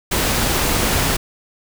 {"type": "noise", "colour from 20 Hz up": "pink", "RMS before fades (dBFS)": -18, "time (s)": [0.11, 1.17], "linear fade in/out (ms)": 10, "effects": []}